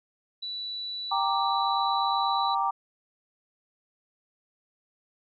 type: tone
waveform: sine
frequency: 3951 Hz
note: B7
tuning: in tune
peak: -32 dBFS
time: 0.42-2.55 s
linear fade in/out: 10 ms
type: chord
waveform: sine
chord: G minor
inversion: none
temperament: equal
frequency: 784 / 932.3 / 1174.7 Hz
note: G5 / Bb5 / D6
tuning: 0 / 0 / 0 cents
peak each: -28 dBFS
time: 1.11-2.71 s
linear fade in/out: 10 ms
effects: none